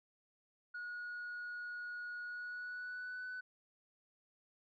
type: tone with pitch glide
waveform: sine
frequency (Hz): 1451 to 1498.7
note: F#6 to F#6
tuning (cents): -34 to +22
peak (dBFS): -40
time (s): 0.74-3.41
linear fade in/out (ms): 10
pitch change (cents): +56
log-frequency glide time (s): 2.24-3.27
effects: tanh soft clip ceiling -40 dBFS